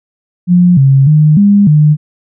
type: tone with pitch steps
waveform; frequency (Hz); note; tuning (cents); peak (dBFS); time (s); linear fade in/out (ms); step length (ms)
sine; 177.6 / 135.9 / 152.5 / 202.5 / 150.9; F3 / C#3 / D#3 / G#3 / D3; +29 / -34 / -34 / -43 / +47; -3; 0.47-1.97; 50; 300
effects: none